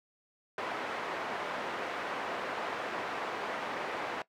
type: band-pass noise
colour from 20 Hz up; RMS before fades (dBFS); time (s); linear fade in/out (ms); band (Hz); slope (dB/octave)
pink; -37; 0.58-4.22; 2; 470 to 1900; 12
effects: noise-tail reverb RT60 0.1 s tail -19 dB re dry